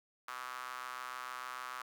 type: tone with high-pass filter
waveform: sawtooth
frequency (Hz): 126.7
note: B2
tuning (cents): +45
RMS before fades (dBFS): -44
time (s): 0.28-1.82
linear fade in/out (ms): 2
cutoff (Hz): 1200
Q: 4.2
effects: none